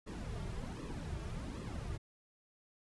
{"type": "noise with flanger", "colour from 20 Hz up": "brown", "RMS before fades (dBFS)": -42, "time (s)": [0.06, 1.98], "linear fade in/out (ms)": 20, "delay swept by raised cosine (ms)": [1.3, 4], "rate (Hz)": 1.3, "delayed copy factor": -0.7, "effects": ["resampled to 24000 Hz"]}